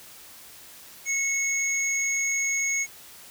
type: tone pair together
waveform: sine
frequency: 2193 / 6577 Hz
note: C#7 / G#8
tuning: -19 / -18 cents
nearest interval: octave + perfect fifth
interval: 1901 cents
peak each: -26 dBFS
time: 1.05-2.87 s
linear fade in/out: 50 ms
effects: white hiss -47 dBFS RMS until 3.3 s